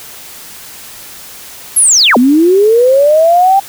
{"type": "linear two-way sweep", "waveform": "sine", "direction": "down then up", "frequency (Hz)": [11440, 233.1, 796], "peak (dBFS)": -4, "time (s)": [1.76, 3.6], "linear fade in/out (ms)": 10, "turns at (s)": 2.17, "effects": ["white hiss -31 dBFS RMS until 3.68 s"]}